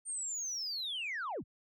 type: linear sweep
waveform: sine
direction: down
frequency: 8870 to 43.65 Hz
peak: -34 dBFS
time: 0.05-1.44 s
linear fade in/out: 50 ms
effects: tanh soft clip ceiling -33 dBFS